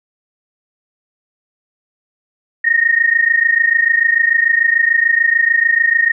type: tone pair together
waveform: sine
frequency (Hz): 1841.2 / 1868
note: A#6 / A#6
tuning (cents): -22 / +3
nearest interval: unison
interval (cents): 25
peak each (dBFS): -13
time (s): 2.64-6.12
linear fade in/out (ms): 10
effects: none